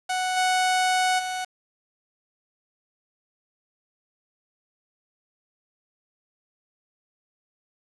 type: tone with level steps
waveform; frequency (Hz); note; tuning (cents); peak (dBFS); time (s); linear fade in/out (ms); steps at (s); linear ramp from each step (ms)
sawtooth; 740; F#5; 0; -20 / -16 / -24; 0.09-1.45; 10; 0.36 / 1.18; 20
effects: resampled to 24000 Hz + 7-bit